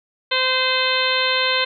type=harmonic tone; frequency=516 Hz; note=C5; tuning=24 cents flat; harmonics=1 / 2 / 3 / 4 / 5 / 6 / 7 / 8; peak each=-25 / -25 / -25 / -25 / -25 / -25 / -25 / -25 dBFS; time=0.31-1.65 s; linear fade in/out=10 ms; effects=none